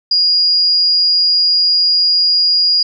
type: tone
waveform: sine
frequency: 4863 Hz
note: D#8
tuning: 40 cents flat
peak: -9 dBFS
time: 0.11-2.83 s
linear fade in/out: 5 ms
effects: none